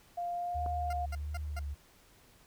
sine tone with pitch glide, 698.5 to 708.3 Hz, F5 to F5, 0 to +24 cents, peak -33 dBFS, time 0.17-1.06 s, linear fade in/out 10 ms, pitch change +24 cents, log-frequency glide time 0.32-0.58 s
sine tone with vibrato, 73.42 Hz, D2, in tune, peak -35 dBFS, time 0.54-1.75 s, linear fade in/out 20 ms, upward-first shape sine, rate 1.5 Hz, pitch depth 44 cents each way
click, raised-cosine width 1 ms, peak -29 dBFS, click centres 0.662 s
20% pulse tone bursts, 698.5 Hz, F5, in tune, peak -35 dBFS, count 4, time 0.9-1.594 s, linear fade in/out 5 ms, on 31 ms, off 190 ms
effects pink hiss -62 dBFS RMS until 2.46 s

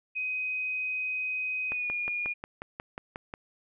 sine tone with pitch glide, 2513 to 2433 Hz, D#7 to D#7, +17 to -39 cents, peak -29 dBFS, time 0.15-2.34 s, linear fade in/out 20 ms, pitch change -56 cents, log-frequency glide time 1.68-1.92 s
click train, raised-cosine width 0.5 ms, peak -22 dBFS, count 10, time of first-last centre 1.72-3.339 s, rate 5.56 Hz
effects none

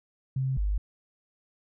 sine tone pair in turn, 132.4 / 50.49 Hz, C3 / G#1, +21 / -48 cents, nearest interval octave + perfect fourth, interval 1669 cents, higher first, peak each -25 / -24 dBFS, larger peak second, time 0.36-0.57 / 0.57-0.78 s, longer neither, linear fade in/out 5 ms, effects none

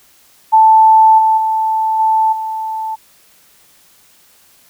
sine tone with level steps, 880 Hz, A5, in tune, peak -4 / -8 / -12 / -9 / -18 dBFS, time 0.52-2.96 s, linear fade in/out 20 ms, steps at 1.18 / 1.37 / 1.99 / 2.32 s, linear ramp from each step 10 ms, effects white hiss -49 dBFS RMS until 4.69 s

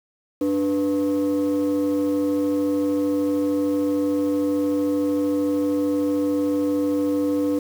sine tone pair together, 293.7 / 493.9 Hz, D4 / B4, 0 / 0 cents, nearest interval major sixth, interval 900 cents, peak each -18 / -22 dBFS, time 0.41-7.59 s, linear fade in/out 5 ms, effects tanh soft clip ceiling -16 dBFS + 7-bit

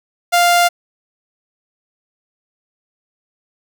sawtooth tone, 698.5 Hz, F5, in tune, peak -6 dBFS, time 0.32-0.69 s, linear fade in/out 20 ms, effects none

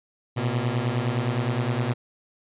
sawtooth beating tone pair, 116.54 / 126.24 Hz, A#2 / B2, 0 / +38 cents, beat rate 9.7 Hz, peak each -22 dBFS, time 0.36-1.94 s, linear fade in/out 20 ms, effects resampled to 8000 Hz

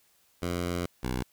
10% pulse tone pair in turn, 87.6 / 62.78 Hz, F2 / B1, +6 / +29 cents, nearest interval tritone, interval 577 cents, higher first, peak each -21 dBFS, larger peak neither, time 0.42-0.86 / 1.03-1.23 s, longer first, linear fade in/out 5 ms, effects white hiss -66 dBFS RMS until 1.32 s

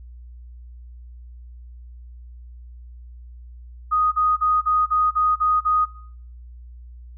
sine tone bursts, 1244.5 Hz, D#6, in tune, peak -16 dBFS, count 8, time 3.91-5.856 s, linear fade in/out 20 ms, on 210 ms, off 38 ms, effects noise-tail reverb RT60 0.6 s tail -19 dB re dry + added 60 Hz sine -38 dBFS peak until 7.17 s

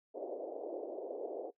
pink band-pass noise, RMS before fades -42 dBFS, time 0.14-1.51 s, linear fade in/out 20 ms, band 340 to 680 Hz, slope 48 dB/octave, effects noise-tail reverb RT60 0.1 s tail -19 dB re dry

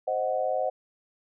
sine chord, C diminished, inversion none, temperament equal, 523.3 / 622.3 / 740 Hz, C5 / Eb5 / Gb5, 0 / 0 / 0 cents, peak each -29 dBFS, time 0.07-0.7 s, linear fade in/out 10 ms, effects none

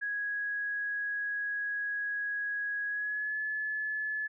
sine tone with pitch glide, 1661.2 to 1719.8 Hz, G#6 to A6, 0 to -40 cents, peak -31 dBFS, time 0.01-4.28 s, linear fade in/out 20 ms, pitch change +60 cents, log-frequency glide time 2.87-3.38 s, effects none

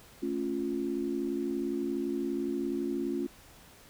sine chord, A augmented, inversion none, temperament equal, 220 / 277.2 / 349.2 Hz, A3 / C#4 / E#4, 0 / 0 / 0 cents, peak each -37 / -33 / -33 dBFS, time 0.22-3.27 s, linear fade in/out 10 ms, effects pink hiss -55 dBFS RMS until 3.89 s

